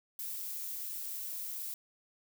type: noise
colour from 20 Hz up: violet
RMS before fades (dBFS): -40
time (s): 0.19-1.74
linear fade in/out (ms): 2
effects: none